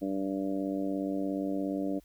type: harmonic tone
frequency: 97.1 Hz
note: G2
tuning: 16 cents flat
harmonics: 2 / 3 / 4 / 5 / 6 / 7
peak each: -37 / -31 / -42 / -41 / -39 / -44 dBFS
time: 0.01-2 s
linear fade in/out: 20 ms
effects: added 50 Hz sine -59 dBFS peak until 2.04 s + white hiss -67 dBFS RMS until 2.04 s